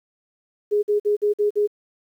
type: tone bursts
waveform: sine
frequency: 415.3 Hz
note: G#4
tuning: in tune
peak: -16 dBFS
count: 6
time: 0.71-1.675 s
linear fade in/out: 20 ms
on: 120 ms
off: 49 ms
effects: 9-bit